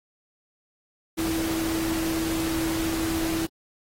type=tone in noise; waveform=sine; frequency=325.6 Hz; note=E4; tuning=21 cents flat; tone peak=-25 dBFS; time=1.17-3.47 s; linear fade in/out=20 ms; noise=pink; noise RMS=-32 dBFS; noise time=1.17-3.47 s; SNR=+4 dB; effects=AAC 48 kbps